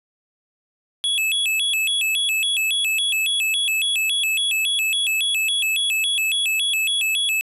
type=tone with vibrato; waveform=square; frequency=2960 Hz; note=F#7; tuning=in tune; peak=-19 dBFS; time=1.04-7.41 s; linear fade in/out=0 ms; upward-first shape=square; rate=3.6 Hz; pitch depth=220 cents each way; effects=resampled to 32000 Hz + 10-bit